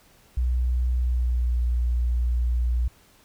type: tone with pitch glide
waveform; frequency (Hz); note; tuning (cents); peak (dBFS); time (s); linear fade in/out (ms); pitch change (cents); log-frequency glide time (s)
sine; 61.74 to 60.16; B1 to B1; 0 to -45; -20; 0.37-2.88; 5; -45; 0.98-1.58
effects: pink hiss -57 dBFS RMS until 3.24 s